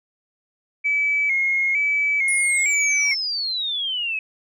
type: tone with vibrato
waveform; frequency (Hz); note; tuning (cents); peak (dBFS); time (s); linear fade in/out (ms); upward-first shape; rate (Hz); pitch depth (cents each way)
sine; 2224; C#7; +5; -17; 0.84-3.15; 20; square; 1.1; 56
type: exponential sweep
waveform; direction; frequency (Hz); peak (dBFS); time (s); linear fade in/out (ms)
sine; down; 9956 to 2532; -22; 2.28-4.19; 2
effects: tanh soft clip ceiling -10 dBFS